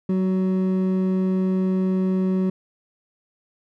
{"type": "tone pair together", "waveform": "triangle", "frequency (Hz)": [187.93, 372.3], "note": ["F#3", "F#4"], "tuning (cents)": [27, 11], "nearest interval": "octave", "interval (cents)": 1184, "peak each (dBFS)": [-17, -25], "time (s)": [0.09, 2.5], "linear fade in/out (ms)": 5, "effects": []}